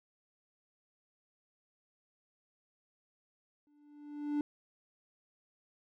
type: tone with exponential growth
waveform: triangle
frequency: 293.7 Hz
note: D4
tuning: in tune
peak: -26 dBFS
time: 3.67-4.41 s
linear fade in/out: 1 ms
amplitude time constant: 160 ms
effects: none